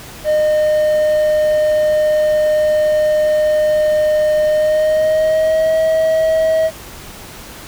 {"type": "tone with pitch glide", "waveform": "triangle", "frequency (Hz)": [611, 639.5], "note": ["D#5", "D#5"], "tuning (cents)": [-32, 47], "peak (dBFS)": -9, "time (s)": [0.24, 6.71], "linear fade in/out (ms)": 50, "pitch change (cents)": 79, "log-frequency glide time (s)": [4.48, 5.78], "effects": ["pink hiss -34 dBFS RMS until 7.67 s"]}